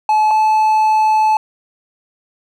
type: tone pair in turn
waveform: triangle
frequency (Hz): 859 / 866.5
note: A5 / A5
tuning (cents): -42 / -27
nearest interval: unison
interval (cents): 15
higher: second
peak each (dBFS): -8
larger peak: neither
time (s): 0.09-0.31 / 0.31-1.37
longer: second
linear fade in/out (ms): 2
effects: none